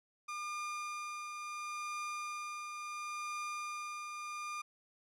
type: tone with tremolo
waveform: 30% pulse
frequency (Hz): 1206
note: D6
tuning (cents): +46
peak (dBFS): -35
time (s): 0.28-4.62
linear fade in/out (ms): 10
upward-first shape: triangle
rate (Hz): 0.72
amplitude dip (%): 40
effects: low-pass 9000 Hz 12 dB/octave